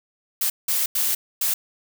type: noise bursts at uneven times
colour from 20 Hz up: blue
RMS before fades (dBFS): -22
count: 4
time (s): 0.41-0.5 / 0.68-0.86 / 0.95-1.15 / 1.41-1.54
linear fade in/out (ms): 5
effects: none